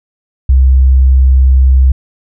sine tone, 65.41 Hz, C2, in tune, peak -3 dBFS, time 0.49-1.92 s, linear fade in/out 5 ms, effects none

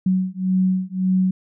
sine beating tone pair, 185.5 / 187.3 Hz, F#3 / F#3, +5 / +21 cents, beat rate 1.8 Hz, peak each -20 dBFS, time 0.06-1.31 s, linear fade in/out 5 ms, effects none

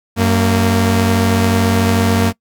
sawtooth tone pair together, 93.79 / 230 Hz, F#2 / A#3, +24 / -23 cents, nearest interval octave + major third, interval 1553 cents, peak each -10 dBFS, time 0.16-2.33 s, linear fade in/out 50 ms, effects noise-tail reverb RT60 0.1 s tail -23 dB re dry

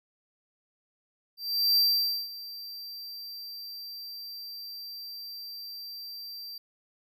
square tone with ADSR envelope, 4699 Hz, D8, in tune, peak -20 dBFS, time 1.37-6.58 s, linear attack 400 ms, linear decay 510 ms, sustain -19 dB, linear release 3 ms, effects none

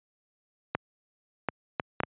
clicks, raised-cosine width 0.5 ms, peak -11 dBFS, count 5, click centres 0.75 / 1.487 / 1.798 / 2.003 / 2.035 s, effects high-pass 100 Hz 12 dB/octave + resampled to 8000 Hz

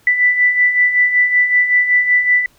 sine beating tone pair, 1977 / 1982.3 Hz, B6 / B6, +1 / +6 cents, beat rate 5.3 Hz, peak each -18 / -11 dBFS, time 0.07-2.46 s, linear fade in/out 2 ms, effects pink hiss -53 dBFS RMS until 2.58 s

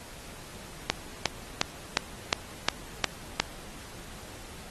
click train, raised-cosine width 0.2 ms, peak -4 dBFS, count 8, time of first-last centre 0.9-3.4 s, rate 2.8 Hz, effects pink hiss -46 dBFS RMS until 4.7 s + AAC 32 kbps

